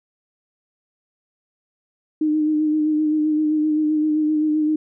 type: tone with vibrato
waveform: sine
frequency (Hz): 306.4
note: D#4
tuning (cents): -27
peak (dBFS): -16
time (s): 2.21-4.76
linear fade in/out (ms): 5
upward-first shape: sine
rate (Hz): 7.7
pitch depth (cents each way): 25
effects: none